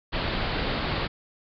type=low-pass noise; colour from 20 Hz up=pink; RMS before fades=-28 dBFS; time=0.12-1.08 s; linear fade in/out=20 ms; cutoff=4700 Hz; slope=96 dB/octave; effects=none